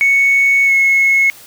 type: tone with pitch glide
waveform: sine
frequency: 2217 to 2181 Hz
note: C#7 to C#7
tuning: 0 to -29 cents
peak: -7 dBFS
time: 0.01-1.3 s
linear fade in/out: 0 ms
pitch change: -29 cents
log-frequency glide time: 0.65-0.72 s
effects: tanh soft clip ceiling -5 dBFS + white hiss -39 dBFS RMS until 1.46 s